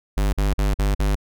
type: tone bursts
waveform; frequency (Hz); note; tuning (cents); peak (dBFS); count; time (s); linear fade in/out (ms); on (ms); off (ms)
square; 50; G1; +35; -18; 5; 0.17-1.154; 5; 160; 46
effects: none